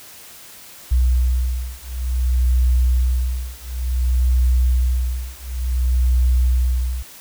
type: beating tone pair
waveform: sine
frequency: 62 / 62.56 Hz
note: B1 / B1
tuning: +7 / +23 cents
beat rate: 0.56 Hz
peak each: -18 / -18 dBFS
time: 0.91-7.03 s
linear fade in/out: 10 ms
effects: white hiss -41 dBFS RMS until 7.2 s